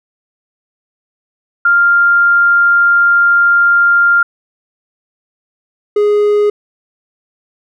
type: tone pair in turn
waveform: sine / triangle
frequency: 1396.9 / 415.3 Hz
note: F6 / G#4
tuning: 0 / 0 cents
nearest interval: octave + major sixth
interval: 2100 cents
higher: first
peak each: -6 dBFS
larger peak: neither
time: 1.65-4.23 / 5.96-6.5 s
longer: first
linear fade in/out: 5 ms
effects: none